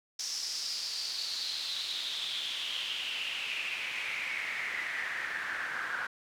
pink noise with band-pass filter sweep, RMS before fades -36 dBFS, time 0.19-6.07 s, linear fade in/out 5 ms, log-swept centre 5600 to 1500 Hz, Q 5.8, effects none

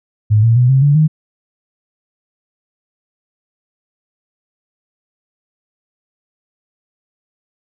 sine tone with pitch steps, 106.6 / 114.91 / 123.87 / 133.53 / 143.95 / 155.17 Hz, G#2 / A#2 / B2 / C3 / D3 / D#3, +46 / -24 / +6 / +36 / -34 / -4 cents, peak -7 dBFS, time 0.3-1.08 s, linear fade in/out 20 ms, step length 130 ms, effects none

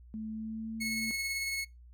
sine tone with pitch glide, 218.3 to 225.2 Hz, A3 to A3, -13 to +40 cents, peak -36 dBFS, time 0.14-1.11 s, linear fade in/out 0 ms, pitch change +53 cents, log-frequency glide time 0.3-0.91 s
sawtooth tone with tremolo, 2188 Hz, C#7, 23 cents flat, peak -28 dBFS, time 0.8-1.65 s, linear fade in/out 20 ms, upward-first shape triangle, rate 18 Hz, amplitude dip 35%
effects noise-tail reverb RT60 0.2 s tail -22 dB re dry + added 60 Hz sine -51 dBFS peak until 1.93 s

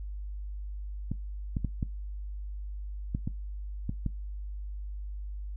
clicks, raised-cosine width 5 ms, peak -18 dBFS, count 8, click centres 1.116 / 1.568 / 1.647 / 1.828 / 3.149 / 3.275 / 3.894 / 4.063 s, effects noise-tail reverb RT60 0.2 s tail -21 dB re dry + added 50 Hz sine -35 dBFS peak until 5.56 s

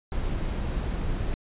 brown noise, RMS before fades -28 dBFS, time 0.12-1.34 s, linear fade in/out 0 ms, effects resampled to 8000 Hz

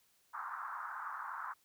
pink band-pass noise, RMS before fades -43 dBFS, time 0.33-1.54 s, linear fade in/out 20 ms, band 930 to 1500 Hz, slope 48 dB/octave, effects white hiss -72 dBFS RMS until 1.64 s

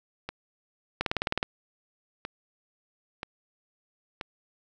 two click trains, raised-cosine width 0.3 ms, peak -18 / -10 dBFS, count 5 / 9, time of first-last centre 0.29-4.212 / 1.01-1.429 s, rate 1.02 / 19.1 Hz, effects none

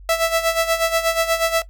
sawtooth tone with tremolo, 659.3 Hz, E5, in tune, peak -10 dBFS, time 0.09-1.62 s, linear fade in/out 2 ms, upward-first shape sine, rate 8.3 Hz, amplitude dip 70%, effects noise-tail reverb RT60 0.1 s tail -17 dB re dry + added 47 Hz sine -38 dBFS peak until 1.69 s

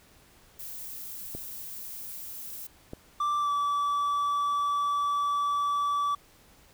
violet noise, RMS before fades -40 dBFS, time 0.59-2.67 s, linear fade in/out 5 ms
clicks, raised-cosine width 2 ms, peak -24 dBFS, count 2, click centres 1.35 / 2.934 s
triangle tone with pitch glide, 1174.7 to 1153.2 Hz, D6 to D6, 0 to -32 cents, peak -23 dBFS, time 3.2-6.15 s, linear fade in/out 5 ms, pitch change -32 cents, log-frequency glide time 3.4-3.5 s
effects pink hiss -58 dBFS RMS until 6.73 s

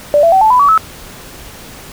sine tone with pitch steps, 586 / 669.3 / 764.4 / 873 / 997 / 1138.6 / 1300.4 Hz, D5 / E5 / G5 / A5 / B5 / C#6 / E6, -4 / +26 / -44 / -14 / +16 / +46 / -24 cents, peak -5 dBFS, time 0.14-0.777 s, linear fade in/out 0 ms, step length 91 ms, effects pink hiss -33 dBFS RMS until 1.92 s

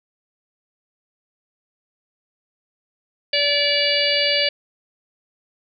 harmonic tone, 577 Hz, D5, 31 cents flat, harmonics 1 / 3 / 4 / 5 / 6 / 7 / 8, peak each -23 / -28 / -24 / -22 / -27 / -28 / -22 dBFS, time 3.33-4.49 s, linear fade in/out 5 ms, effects none

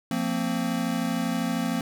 square chord, F suspended fourth, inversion none, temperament equal with one note detuned, 174.61 / 228.7 / 261.6 Hz, F3 / Bb3 / C4, 0 / -33 / 0 cents, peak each -31 / -29 / -30 dBFS, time 0.11-1.81 s, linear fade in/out 2 ms, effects none

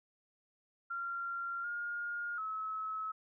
sine tone with pitch steps, 1381 / 1420 / 1292 Hz, F6 / F6 / E6, -20 / +28 / -35 cents, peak -36 dBFS, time 0.9-3.12 s, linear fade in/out 10 ms, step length 740 ms, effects none

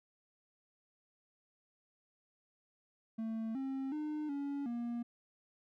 triangle tone with pitch steps, 223.4 / 267.9 / 303.1 / 282.3 / 237.1 Hz, A3 / C4 / D#4 / C#4 / A#3, +27 / +41 / -45 / +32 / +30 cents, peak -34 dBFS, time 3.18-5.03 s, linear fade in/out 10 ms, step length 370 ms, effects none

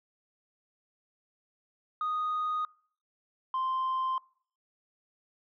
sine tone pair in turn, 1241 / 1043.6 Hz, D#6 / C6, -5 / -5 cents, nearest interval minor third, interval 300 cents, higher first, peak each -27 / -26 dBFS, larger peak second, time 2.01-2.65 / 3.54-4.18 s, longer neither, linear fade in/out 2 ms, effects noise-tail reverb RT60 0.5 s tail -24 dB re dry + tanh soft clip ceiling -26 dBFS

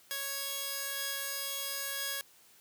5% pulse tone pair together, 553.4 / 1661.2 Hz, C#5 / G#6, -3 / 0 cents, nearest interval octave + perfect fifth, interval 1903 cents, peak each -28 / -25 dBFS, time 0.11-2.21 s, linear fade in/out 0 ms, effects white hiss -61 dBFS RMS until 2.6 s + high-pass 80 Hz 12 dB/octave

